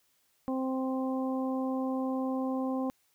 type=harmonic tone; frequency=261.6 Hz; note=C4; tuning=in tune; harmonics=1 / 2 / 3 / 4; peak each=-30 / -36 / -40 / -42 dBFS; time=0.48-2.9 s; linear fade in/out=0 ms; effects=white hiss -71 dBFS RMS until 3.14 s